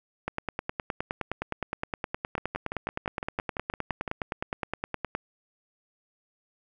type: two click trains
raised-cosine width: 0.5 ms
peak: -17 / -14 dBFS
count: 11 / 48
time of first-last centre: 2.38-4.078 / 0.28-5.15 s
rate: 5.89 / 9.65 Hz
effects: none